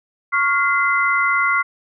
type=tone cluster; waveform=sine; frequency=1111 / 1406 / 2050 Hz; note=C#6 / F6 / C7; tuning=+4 / +11 / -36 cents; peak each=-19 dBFS; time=0.32-1.63 s; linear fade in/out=20 ms; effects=none